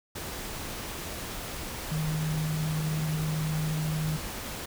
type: tone in noise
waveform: sine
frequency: 155.56 Hz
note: D#3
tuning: in tune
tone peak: -27 dBFS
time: 1.91-4.17 s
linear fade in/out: 10 ms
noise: pink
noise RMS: -37 dBFS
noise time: 0.15-4.66 s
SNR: +7 dB
effects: none